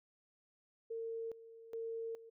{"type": "tone with tremolo", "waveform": "sine", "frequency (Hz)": 455, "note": "A#4", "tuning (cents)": -42, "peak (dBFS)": -39, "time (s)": [0.9, 2.3], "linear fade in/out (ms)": 10, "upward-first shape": "square", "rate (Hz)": 1.2, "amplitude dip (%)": 80, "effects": []}